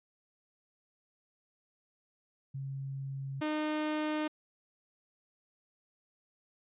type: tone pair in turn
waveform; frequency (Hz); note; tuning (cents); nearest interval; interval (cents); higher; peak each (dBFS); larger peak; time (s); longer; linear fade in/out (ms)
sine / sawtooth; 136.2 / 305.8; C#3 / D#4; -30 / -30; octave + major second; 1400; second; -36 / -27; second; 2.54-3.41 / 3.41-4.28; neither; 10
effects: resampled to 8000 Hz